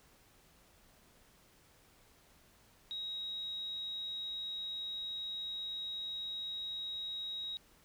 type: tone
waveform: sine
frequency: 3803 Hz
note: A#7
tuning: 34 cents sharp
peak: -38 dBFS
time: 2.91-7.57 s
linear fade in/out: 0 ms
effects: pink hiss -65 dBFS RMS until 7.84 s